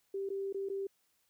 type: tone with dropouts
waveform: sine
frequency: 392 Hz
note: G4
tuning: in tune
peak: -34 dBFS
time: 0.14-0.87 s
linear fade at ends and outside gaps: 5 ms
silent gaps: 0.291-0.301 / 0.527-0.544 / 0.689-0.698 s
effects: white hiss -75 dBFS RMS until 1.29 s